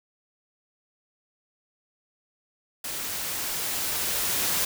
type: noise with level ramp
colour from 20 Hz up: white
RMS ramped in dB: -33 to -25 dBFS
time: 2.84-4.65 s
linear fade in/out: 5 ms
effects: none